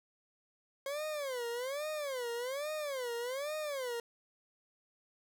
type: tone with vibrato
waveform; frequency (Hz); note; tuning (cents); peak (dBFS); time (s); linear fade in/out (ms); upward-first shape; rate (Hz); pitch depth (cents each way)
40% pulse; 538; C5; +48; -35; 0.86-4; 2; sine; 1.2; 240
effects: none